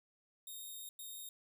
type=tone bursts at uneven times; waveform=5% pulse; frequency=3705 Hz; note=A#7; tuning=11 cents flat; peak=-38 dBFS; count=2; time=0.47-0.89 / 0.99-1.29 s; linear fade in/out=2 ms; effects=none